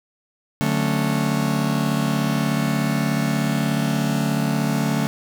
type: chord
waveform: 45% pulse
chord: D major seventh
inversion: none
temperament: just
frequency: 146.83 / 183.54 / 220.2 / 275.3 Hz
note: D3 / F#3 / A3 / C#4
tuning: 0 / -14 / +2 / -12 cents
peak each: -23 / -27 / -23 / -27 dBFS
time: 0.61-5.07 s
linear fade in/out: 0 ms
effects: none